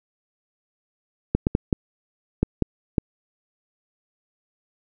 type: clicks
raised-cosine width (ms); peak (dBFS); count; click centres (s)
3; -5; 7; 1.35 / 1.469 / 1.551 / 1.728 / 2.43 / 2.623 / 2.982
effects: none